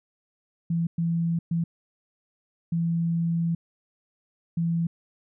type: tone bursts at uneven times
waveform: sine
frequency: 167.6 Hz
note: E3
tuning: 29 cents sharp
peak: -22 dBFS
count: 5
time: 0.7-0.87 / 0.98-1.39 / 1.51-1.64 / 2.72-3.55 / 4.57-4.87 s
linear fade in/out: 5 ms
effects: none